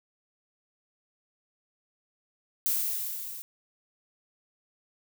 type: noise with level ramp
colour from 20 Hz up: violet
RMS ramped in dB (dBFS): -26 to -41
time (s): 2.66-3.42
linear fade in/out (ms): 0
effects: none